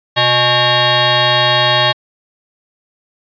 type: tone with frequency modulation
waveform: sine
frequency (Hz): 1337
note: E6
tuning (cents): +24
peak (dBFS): -9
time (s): 0.16-1.93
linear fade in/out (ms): 20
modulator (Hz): 488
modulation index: 5.5
effects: resampled to 11025 Hz